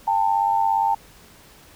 sine tone pair together, 801.7 / 899 Hz, G5 / A5, +39 / +37 cents, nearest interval major second, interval 198 cents, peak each -21 / -19 dBFS, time 0.07-0.95 s, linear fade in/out 10 ms, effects pink hiss -49 dBFS RMS until 1.75 s

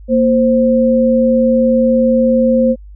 sine tone pair together, 233.1 / 523.3 Hz, A#3 / C5, 0 / 0 cents, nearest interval octave + major second, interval 1400 cents, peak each -11 dBFS, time 0.08-2.76 s, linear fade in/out 50 ms, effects added 50 Hz sine -32 dBFS peak until 2.95 s

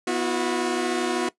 sawtooth chord, B suspended fourth, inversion none, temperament equal with one note detuned, 246.9 / 329.6 / 362.4 Hz, B3 / E4 / F#4, 0 / 0 / -36 cents, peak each -25 / -25 / -21 dBFS, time 0.07-1.29 s, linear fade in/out 5 ms, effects noise-tail reverb RT60 0.1 s tail -18 dB re dry + resampled to 24000 Hz

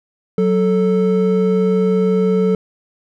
triangle tone pair together, 185.8 / 440 Hz, F#3 / A4, +7 / 0 cents, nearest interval octave + minor third, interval 1493 cents, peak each -13 dBFS, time 0.38-2.55 s, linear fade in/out 2 ms, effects none

